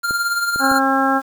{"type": "tone with tremolo", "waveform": "square", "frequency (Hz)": 1396.9, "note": "F6", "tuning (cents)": 0, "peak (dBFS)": -16, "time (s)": [0.03, 0.8], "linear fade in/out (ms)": 20, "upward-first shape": "triangle", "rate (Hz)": 18, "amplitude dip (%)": 55}
{"type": "clicks", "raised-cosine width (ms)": 2, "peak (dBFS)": -17, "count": 3, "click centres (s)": [0.109, 0.56, 0.715]}
{"type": "harmonic tone", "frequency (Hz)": 269.2, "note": "C4", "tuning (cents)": 49, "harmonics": [1, 2, 3, 4, 5, 6], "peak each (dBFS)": [-19, -24, -19, -24, -20, -23], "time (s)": [0.59, 1.22], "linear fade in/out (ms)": 50}
{"effects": ["7-bit"]}